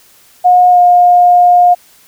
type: tone with pitch glide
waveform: sine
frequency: 721 to 711.1 Hz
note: F#5 to F5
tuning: -45 to +31 cents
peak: -3 dBFS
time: 0.44-1.75 s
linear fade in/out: 20 ms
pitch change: -24 cents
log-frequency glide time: 0.7-0.79 s
effects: white hiss -45 dBFS RMS until 2.07 s